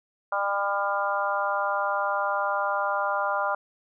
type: harmonic tone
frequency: 200 Hz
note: G3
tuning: 35 cents sharp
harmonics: 3 / 4 / 5 / 6 / 7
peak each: -30 / -30 / -30 / -30 / -30 dBFS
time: 0.32-3.55 s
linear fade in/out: 5 ms
effects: none